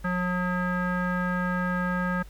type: tone with low-pass filter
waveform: square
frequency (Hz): 180.1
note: F#3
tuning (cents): -46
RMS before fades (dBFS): -27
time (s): 0.04-2.23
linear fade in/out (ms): 10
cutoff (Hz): 1500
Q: 9.4
effects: added 50 Hz sine -42 dBFS peak until 2.29 s + pink hiss -56 dBFS RMS until 2.29 s